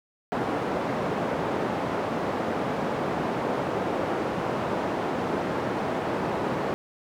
white band-pass noise, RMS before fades -28 dBFS, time 0.32-6.74 s, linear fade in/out 0 ms, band 140 to 740 Hz, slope 12 dB/octave, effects none

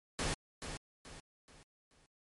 pink noise with echo, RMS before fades -35 dBFS, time 0.19-0.34 s, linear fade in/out 0 ms, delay 430 ms, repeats 4, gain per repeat -8 dB, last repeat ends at 2.06 s, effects low-pass 12000 Hz 12 dB/octave + MP3 48 kbps

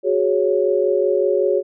sine chord, F# suspended second, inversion none, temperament equal, 370 / 415.3 / 554.4 Hz, F#4 / G#4 / C#5, 0 / 0 / 0 cents, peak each -19 dBFS, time 0.03-1.63 s, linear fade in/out 50 ms, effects none

